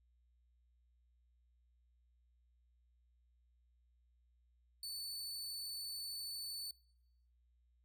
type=tone; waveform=sawtooth; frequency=4487 Hz; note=C#8; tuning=20 cents sharp; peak=-40 dBFS; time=4.83-6.71 s; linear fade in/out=2 ms; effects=noise-tail reverb RT60 0.9 s tail -25 dB re dry + added 60 Hz sine -70 dBFS peak until 7.84 s